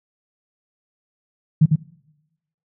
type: tone with echo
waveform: sine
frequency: 155.56 Hz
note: D#3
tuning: in tune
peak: -8 dBFS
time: 1.61-1.66 s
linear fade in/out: 10 ms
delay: 100 ms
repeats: 1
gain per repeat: -4 dB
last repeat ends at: 1.76 s
effects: noise-tail reverb RT60 0.9 s tail -21 dB re dry